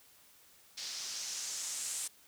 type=noise with low-pass filter sweep; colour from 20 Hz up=blue; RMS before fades=-40 dBFS; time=0.77-2.08 s; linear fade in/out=10 ms; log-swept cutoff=4900 to 8400 Hz; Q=2.5; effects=white hiss -62 dBFS RMS until 2.27 s